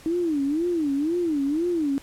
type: tone with vibrato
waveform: sine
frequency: 312.2 Hz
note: D#4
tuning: 6 cents sharp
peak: -21 dBFS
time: 0.06-1.98 s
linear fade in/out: 0 ms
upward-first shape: sine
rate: 2 Hz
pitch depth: 220 cents each way
effects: pink hiss -48 dBFS RMS until 2.02 s + low-pass 12000 Hz 12 dB/octave